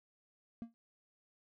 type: tone with exponential decay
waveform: triangle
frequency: 231.1 Hz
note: A#3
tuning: 15 cents flat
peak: -35 dBFS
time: 0.62-0.74 s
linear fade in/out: 0 ms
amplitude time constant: 24 ms
effects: none